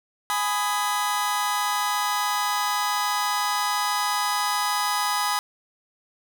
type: chord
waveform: sawtooth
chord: G# minor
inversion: none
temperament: just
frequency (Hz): 830.6 / 996.7 / 1245.9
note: G#5 / B5 / D#6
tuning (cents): 0 / +16 / +2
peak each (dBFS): -23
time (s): 0.3-5.39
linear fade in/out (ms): 0
effects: none